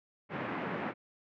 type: band-pass noise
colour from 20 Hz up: pink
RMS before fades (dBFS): -37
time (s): 0.29-0.94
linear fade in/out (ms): 50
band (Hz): 150 to 2200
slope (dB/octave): 24
effects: none